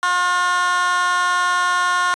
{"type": "tone with high-pass filter", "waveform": "15% pulse", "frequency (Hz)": 357.9, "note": "F4", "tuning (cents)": 42, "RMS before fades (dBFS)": -18, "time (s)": [0.03, 2.14], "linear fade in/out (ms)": 0, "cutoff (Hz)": 1200, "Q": 3, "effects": ["resampled to 22050 Hz"]}